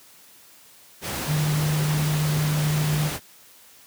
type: tone in noise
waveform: sine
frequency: 151.1 Hz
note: D3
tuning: 50 cents sharp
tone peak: -20 dBFS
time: 1.26-3.11 s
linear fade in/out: 50 ms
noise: pink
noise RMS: -29 dBFS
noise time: 1.01-3.2 s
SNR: +6 dB
effects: white hiss -51 dBFS RMS until 3.86 s + high-pass 80 Hz 12 dB/octave